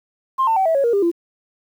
sine tone with pitch steps, 1057 / 899.2 / 764.9 / 650.7 / 553.5 / 470.8 / 400.5 / 340.7 Hz, C6 / A5 / G5 / E5 / C#5 / A#4 / G4 / F4, +17 / +37 / -43 / -23 / -3 / +17 / +37 / -43 cents, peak -13 dBFS, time 0.38-1.116 s, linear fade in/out 20 ms, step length 92 ms, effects tanh soft clip ceiling -9 dBFS + 8-bit

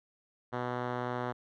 5% pulse tone with low-pass filter, 123.47 Hz, B2, in tune, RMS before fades -35 dBFS, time 0.52-1.33 s, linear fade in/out 20 ms, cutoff 1800 Hz, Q 0.6, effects none

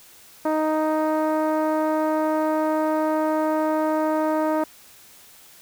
10% pulse tone with low-pass filter, 311.1 Hz, D#4, in tune, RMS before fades -22 dBFS, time 0.45-4.64 s, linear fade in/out 5 ms, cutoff 800 Hz, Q 0.98, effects white hiss -49 dBFS RMS until 5.61 s

